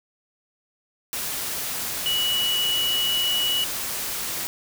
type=tone in noise; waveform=sine; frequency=2935 Hz; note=F#7; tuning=15 cents flat; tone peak=-21 dBFS; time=2.06-3.64 s; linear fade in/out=0 ms; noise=white; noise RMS=-29 dBFS; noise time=1.13-4.47 s; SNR=+5 dB; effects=none